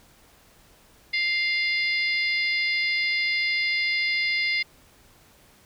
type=harmonic tone; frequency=698.5 Hz; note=F5; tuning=in tune; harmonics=3 / 4 / 5 / 6 / 7; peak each=-23 / -35 / -35 / -34 / -31 dBFS; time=1.13-4.63 s; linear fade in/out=10 ms; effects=pink hiss -56 dBFS RMS until 5.65 s